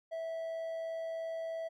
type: tone with amplitude modulation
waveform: triangle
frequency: 655 Hz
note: E5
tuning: 11 cents flat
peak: -33 dBFS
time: 0.11-1.69 s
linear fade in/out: 20 ms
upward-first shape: sine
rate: 103 Hz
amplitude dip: 25%
effects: none